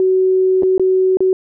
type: tone with dropouts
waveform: sine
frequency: 374.8 Hz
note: F#4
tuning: 22 cents sharp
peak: -10 dBFS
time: 0-1.33 s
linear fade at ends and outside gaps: 1 ms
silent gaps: 0.624-0.632 / 0.78-0.796 / 1.171-1.205 s
effects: none